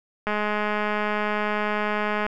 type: click train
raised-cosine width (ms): 0.5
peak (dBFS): -11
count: 420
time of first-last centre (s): 0.27-2.265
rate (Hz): 210
effects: none